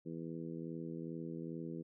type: harmonic tone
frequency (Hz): 82.41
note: E2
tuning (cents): 0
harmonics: 2 / 3 / 4 / 5 / 6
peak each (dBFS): -45 / -47 / -46 / -51 / -53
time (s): 0.05-1.83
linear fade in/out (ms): 20
effects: none